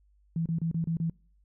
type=tone bursts; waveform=sine; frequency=164.81 Hz; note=E3; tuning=in tune; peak=-26 dBFS; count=6; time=0.36-1.098 s; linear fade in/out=2 ms; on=98 ms; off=30 ms; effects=noise-tail reverb RT60 0.5 s tail -26 dB re dry + added 50 Hz sine -61 dBFS peak until 1.44 s